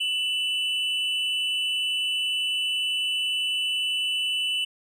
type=tone pair together; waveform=triangle; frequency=2686 / 2976 Hz; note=E7 / F#7; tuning=+32 / +9 cents; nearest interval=major second; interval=177 cents; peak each=-29 / -23 dBFS; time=0-4.65 s; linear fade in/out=10 ms; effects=none